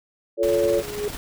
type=chord; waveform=sine; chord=F augmented; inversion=none; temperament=equal with one note detuned; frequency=349.2 / 440 / 563.7 Hz; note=F4 / A4 / C#5; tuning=0 / 0 / +29 cents; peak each=-24 / -22 / -20 dBFS; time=0.37-0.83 s; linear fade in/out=50 ms
type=noise with tremolo; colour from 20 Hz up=pink; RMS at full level=-33 dBFS; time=0.43-1.17 s; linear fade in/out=0 ms; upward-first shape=square; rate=20 Hz; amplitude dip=35%
type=tone with exponential growth; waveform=sine; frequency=415.3 Hz; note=G#4; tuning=in tune; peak=-21 dBFS; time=0.48-1.08 s; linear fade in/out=1 ms; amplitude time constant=130 ms
effects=none